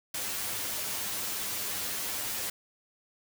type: noise with comb filter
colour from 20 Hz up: white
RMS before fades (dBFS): -34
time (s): 0.14-2.5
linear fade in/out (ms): 5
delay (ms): 9.8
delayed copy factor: +0.7
effects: none